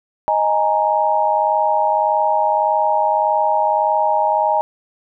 sine chord, D# suspended fourth, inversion none, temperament equal, 622.3 / 830.6 / 932.3 Hz, D#5 / G#5 / A#5, 0 / 0 / 0 cents, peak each -19 / -17 / -18 dBFS, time 0.28-4.61 s, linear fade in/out 0 ms, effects none

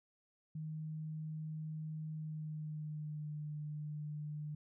sine tone with pitch glide, 155.9 to 150.16 Hz, D#3 to D3, +4 to +39 cents, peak -40 dBFS, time 0.55-4.55 s, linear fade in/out 5 ms, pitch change -65 cents, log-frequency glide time 2.13-3.39 s, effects none

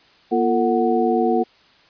sine tone cluster, 238.6 / 347.7 / 450.1 / 740 Hz, A#3 / F4 / A4 / F#5, +41 / -8 / +39 / 0 cents, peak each -21 dBFS, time 0.31-1.44 s, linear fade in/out 20 ms, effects white hiss -53 dBFS RMS until 1.89 s + resampled to 11025 Hz

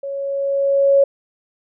sine tone with level ramp, 554.4 Hz, C#5, in tune, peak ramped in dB -24 to -8 dBFS, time 0.03-1.04 s, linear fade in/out 5 ms, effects none

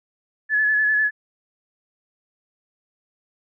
sine tone with vibrato, 1715 Hz, A6, 45 cents flat, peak -16 dBFS, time 0.49-1.11 s, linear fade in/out 50 ms, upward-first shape square, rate 10 Hz, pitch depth 22 cents each way, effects none

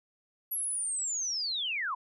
sine linear sweep, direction down, 11550 to 932.3 Hz, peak -30 dBFS, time 0.51-1.95 s, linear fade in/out 10 ms, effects none

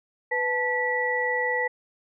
sine tone cluster, 496.5 / 873 / 1951 Hz, B4 / A5 / B6, +9 / -14 / -22 cents, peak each -28 / -30 / -25 dBFS, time 0.31-1.68 s, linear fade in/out 10 ms, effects none

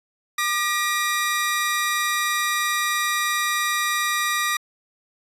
sawtooth tone pair together, 1200 / 1915.4 Hz, D6 / A#6, +37 / +46 cents, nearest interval minor sixth, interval 809 cents, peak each -20 dBFS, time 0.38-4.57 s, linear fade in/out 5 ms, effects resampled to 32000 Hz

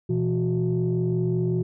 sine tone cluster, 122.6 / 168 / 366.1 Hz, B2 / E3 / F#4, -12 / +33 / -18 cents, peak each -24 / -24 / -25 dBFS, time 0.09-1.63 s, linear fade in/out 10 ms, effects tanh soft clip ceiling -15 dBFS

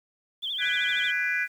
sine tone with vibrato, 3318 Hz, G#7, 2 cents flat, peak -28 dBFS, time 0.42-1.12 s, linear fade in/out 20 ms, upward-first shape triangle, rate 13 Hz, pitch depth 150 cents each way
sine chord, G# half-diminished seventh, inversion third, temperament just, 1495.1 / 1661.2 / 1993.5 / 2392 Hz, F#6 / G#6 / B6 / D7, +18 / 0 / +16 / +31 cents, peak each -29 dBFS, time 0.58-1.48 s, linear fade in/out 50 ms
effects tanh soft clip ceiling -16 dBFS + 9-bit

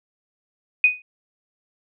sine tone with exponential decay, 2489 Hz, D#7, in tune, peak -8 dBFS, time 0.84-1.02 s, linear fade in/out 2 ms, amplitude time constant 38 ms, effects none

